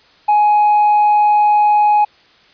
sine tone with tanh clipping, 837 Hz, G#5, 13 cents sharp, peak -9 dBFS, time 0.28-2.05 s, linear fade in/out 10 ms, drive 1 dB, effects white hiss -49 dBFS RMS until 2.53 s + resampled to 11025 Hz

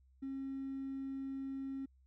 triangle tone with hard clipping, 270 Hz, C#4, 45 cents flat, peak -39 dBFS, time 0.22-1.86 s, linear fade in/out 10 ms, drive 3 dB, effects added 65 Hz sine -64 dBFS peak until 2.06 s

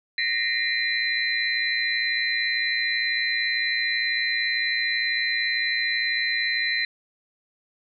sine tone cluster, 1853 / 1971 / 2084 / 2393 / 4052 Hz, A#6 / B6 / C7 / D7 / B7, -11 / -4 / -7 / +32 / +44 cents, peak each -26 / -31 / -30 / -32 / -27 dBFS, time 0.18-6.85 s, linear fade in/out 2 ms, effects none

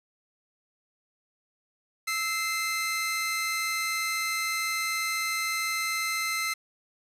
sawtooth tone pair together, 1311 / 2081 Hz, E6 / C7, -10 / -10 cents, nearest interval minor sixth, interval 800 cents, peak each -29 / -25 dBFS, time 2.07-6.54 s, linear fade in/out 10 ms, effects resampled to 32000 Hz + 8-bit

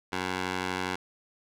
15% pulse tone with band-pass filter, 92.3 Hz, F#2, 4 cents flat, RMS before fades -32 dBFS, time 0.12-0.96 s, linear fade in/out 10 ms, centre 1800 Hz, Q 0.52, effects none

